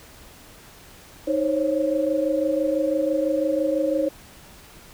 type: tone cluster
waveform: sine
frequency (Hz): 312.2 / 532 / 558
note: D#4 / C5 / C#5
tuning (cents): +6 / +29 / +11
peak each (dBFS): -24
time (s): 1.27-4.09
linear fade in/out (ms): 10
effects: pink hiss -47 dBFS RMS until 4.93 s